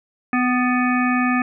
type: harmonic tone with a mistuned harmonic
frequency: 250 Hz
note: B3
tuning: 21 cents sharp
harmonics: 1 / 3 / 5 / 7 / 9 / 10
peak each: -18 / -26 / -24 / -25 / -29 / -29 dBFS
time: 0.33-1.42 s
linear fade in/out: 2 ms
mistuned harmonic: 5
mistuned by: -25 cents
effects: none